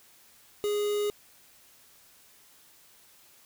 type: tone with quantisation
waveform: triangle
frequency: 414.2 Hz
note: G#4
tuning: 5 cents flat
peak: -24 dBFS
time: 0.64-1.1 s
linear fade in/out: 0 ms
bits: 6
effects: white hiss -58 dBFS RMS until 3.45 s